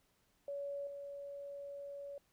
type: tone with level steps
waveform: sine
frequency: 565 Hz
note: C#5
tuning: 33 cents sharp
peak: -39 / -44 dBFS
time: 0.48-2.18 s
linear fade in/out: 2 ms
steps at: 0.87 s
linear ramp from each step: 2 ms
effects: pink hiss -75 dBFS RMS until 2.32 s